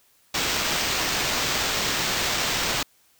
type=noise with sample-and-hold; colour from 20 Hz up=white; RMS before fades=-25 dBFS; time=0.34-2.83 s; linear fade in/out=5 ms; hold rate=11025 Hz; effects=white hiss -61 dBFS RMS until 3.19 s